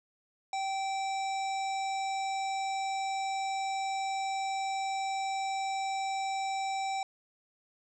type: harmonic tone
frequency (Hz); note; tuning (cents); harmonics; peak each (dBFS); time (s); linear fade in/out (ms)
776; G5; -18; 1 / 3 / 5 / 7 / 9 / 10; -31 / -41 / -45 / -48 / -50 / -51; 0.53-7.03; 2
effects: none